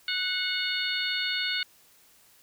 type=harmonic tone with a mistuned harmonic; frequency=727 Hz; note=F#5; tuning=31 cents flat; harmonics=2 / 3 / 4 / 5 / 6; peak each=-33 / -33 / -33 / -33 / -33 dBFS; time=0.08-1.63 s; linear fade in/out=2 ms; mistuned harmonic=2; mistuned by=+33 cents; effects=white hiss -59 dBFS RMS until 2.42 s